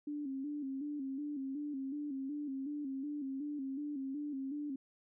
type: tone with vibrato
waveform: sine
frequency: 281.1 Hz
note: C#4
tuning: 24 cents sharp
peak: -37 dBFS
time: 0.07-4.76 s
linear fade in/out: 5 ms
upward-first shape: square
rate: 2.7 Hz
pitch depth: 79 cents each way
effects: none